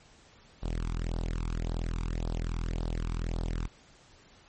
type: tone with flanger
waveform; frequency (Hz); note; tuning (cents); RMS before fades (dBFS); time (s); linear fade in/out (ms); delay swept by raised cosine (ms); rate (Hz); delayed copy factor
sawtooth; 41.38; E1; +7; -32; 0.62-3.68; 20; 0.21 to 0.86; 1.8; +0.95
effects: pink hiss -58 dBFS RMS until 4.48 s + MP3 32 kbps